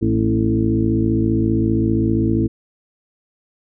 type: harmonic tone with a mistuned harmonic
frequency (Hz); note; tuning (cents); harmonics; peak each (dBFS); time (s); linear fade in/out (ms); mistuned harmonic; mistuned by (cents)
55.1; A1; +3; 1 / 2 / 3 / 4 / 5 / 6 / 8; -26 / -20 / -28 / -21 / -23 / -19 / -29; 0.01-2.48; 20; 4; +37
effects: none